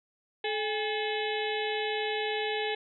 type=harmonic tone with a mistuned harmonic; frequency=430.5 Hz; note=A4; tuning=38 cents flat; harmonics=1 / 2 / 4 / 5 / 6 / 7 / 8 / 9; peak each=-32 / -35 / -38 / -39 / -40 / -40 / -41 / -42 dBFS; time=0.44-2.75 s; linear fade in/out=5 ms; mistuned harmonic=2; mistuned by=-87 cents; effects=none